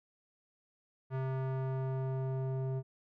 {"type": "tone with low-pass filter sweep", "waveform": "square", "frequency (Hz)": 132, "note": "C3", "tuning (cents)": 16, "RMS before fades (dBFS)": -35, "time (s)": [1.1, 2.83], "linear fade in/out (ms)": 50, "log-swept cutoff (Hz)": [1400, 570], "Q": 0.96, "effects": []}